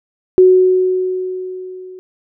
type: tone with level ramp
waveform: sine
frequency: 370 Hz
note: F#4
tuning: in tune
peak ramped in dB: -3 to -31 dBFS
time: 0.38-1.99 s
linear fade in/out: 0 ms
effects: none